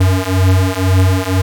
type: beating tone pair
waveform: square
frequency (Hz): 92.5 / 94.5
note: F#2 / F#2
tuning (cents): 0 / +37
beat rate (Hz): 2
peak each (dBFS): -14 / -13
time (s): 0-1.42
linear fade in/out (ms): 10
effects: none